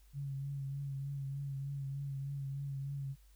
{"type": "tone with vibrato", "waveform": "sine", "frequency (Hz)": 138.59, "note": "C#3", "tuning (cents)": 0, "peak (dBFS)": -37, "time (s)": [0.13, 3.16], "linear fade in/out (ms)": 50, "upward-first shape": "triangle", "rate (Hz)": 3.3, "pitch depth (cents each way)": 37, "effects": ["added 50 Hz sine -59 dBFS peak until 3.35 s", "white hiss -71 dBFS RMS until 3.35 s"]}